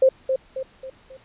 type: tone with echo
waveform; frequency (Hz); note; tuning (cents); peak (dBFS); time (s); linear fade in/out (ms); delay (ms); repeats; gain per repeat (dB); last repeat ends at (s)
sine; 526; C5; +9; -11; 0.02-0.09; 5; 270; 4; -7; 1.17
effects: pink hiss -54 dBFS RMS until 1.24 s + resampled to 8000 Hz